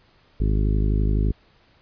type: harmonic tone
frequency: 51.91 Hz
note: G#1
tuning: in tune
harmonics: 1 / 2 / 3 / 4 / 5 / 6 / 7 / 8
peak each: -19 / -25 / -29 / -31 / -33 / -35 / -36 / -37 dBFS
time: 0.4-1.32 s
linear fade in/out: 5 ms
effects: pink hiss -58 dBFS RMS until 1.81 s + resampled to 11025 Hz